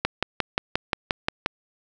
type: click train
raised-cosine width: 0.3 ms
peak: -5 dBFS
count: 9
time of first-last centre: 0.05-1.461 s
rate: 5.67 Hz
effects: none